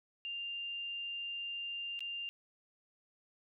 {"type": "tone with dropouts", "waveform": "sine", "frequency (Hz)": 2794, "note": "F7", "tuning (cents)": 0, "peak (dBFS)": -38, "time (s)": [0.25, 2.29], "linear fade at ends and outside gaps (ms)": 0, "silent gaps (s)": [1.992, 2.006], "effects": []}